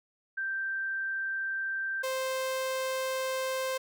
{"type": "tone pair in turn", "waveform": ["sine", "sawtooth"], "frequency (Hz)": [1568, 523.3], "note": ["G6", "C5"], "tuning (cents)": [0, 0], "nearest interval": "octave + perfect fifth", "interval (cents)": 1900, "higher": "first", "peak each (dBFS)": [-30, -26], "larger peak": "second", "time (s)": [[0.37, 2.03], [2.03, 3.78]], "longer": "second", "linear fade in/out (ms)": 10, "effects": []}